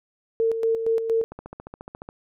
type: tone with tremolo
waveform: sine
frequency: 452.7 Hz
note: A4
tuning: 49 cents sharp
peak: -18 dBFS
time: 0.4-1.24 s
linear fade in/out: 0 ms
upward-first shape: square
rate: 4.3 Hz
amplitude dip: 55%
type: click train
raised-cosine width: 1 ms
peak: -23 dBFS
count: 12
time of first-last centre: 1.32-2.089 s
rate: 14.3 Hz
effects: none